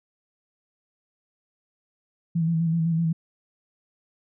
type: tone with vibrato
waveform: sine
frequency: 164.81 Hz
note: E3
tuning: in tune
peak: -20 dBFS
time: 2.35-3.13 s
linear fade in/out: 10 ms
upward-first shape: square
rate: 7.9 Hz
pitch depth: 33 cents each way
effects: none